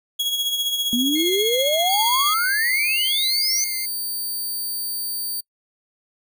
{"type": "tone with tremolo", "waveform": "40% pulse", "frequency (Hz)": 3322, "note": "G#7", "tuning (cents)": 0, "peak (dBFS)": -18, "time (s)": [0.19, 2.34], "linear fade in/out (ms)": 10, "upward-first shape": "sine", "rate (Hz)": 15, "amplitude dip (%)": 50}
{"type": "exponential sweep", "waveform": "sine", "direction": "up", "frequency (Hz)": [233.1, 6272], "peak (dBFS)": -19, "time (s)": [0.93, 3.64], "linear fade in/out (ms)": 0}
{"type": "tone with vibrato", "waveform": "sawtooth", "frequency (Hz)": 2117, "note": "C7", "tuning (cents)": 20, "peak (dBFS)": -26, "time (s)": [1.15, 3.86], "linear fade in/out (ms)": 10, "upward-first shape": "triangle", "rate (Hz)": 4.1, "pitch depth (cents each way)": 26}
{"type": "tone", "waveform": "5% pulse", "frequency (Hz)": 4600, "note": "D8", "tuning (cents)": -37, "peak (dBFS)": -18, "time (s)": [1.89, 5.41], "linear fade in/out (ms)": 10}
{"effects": ["noise-tail reverb RT60 0.1 s tail -25 dB re dry"]}